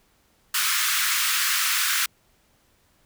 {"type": "high-pass noise", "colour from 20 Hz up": "pink", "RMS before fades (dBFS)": -23, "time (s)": [0.54, 2.06], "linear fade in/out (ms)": 5, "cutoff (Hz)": 1200, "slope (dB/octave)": 48, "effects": ["pink hiss -63 dBFS RMS until 3.05 s"]}